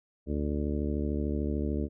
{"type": "harmonic tone", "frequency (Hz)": 73.42, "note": "D2", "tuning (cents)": 0, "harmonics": [1, 2, 3, 4, 5, 6, 7, 8], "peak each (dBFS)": [-31, -39, -34, -35, -38, -39, -51, -44], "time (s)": [0.26, 1.89], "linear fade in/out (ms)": 50, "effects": []}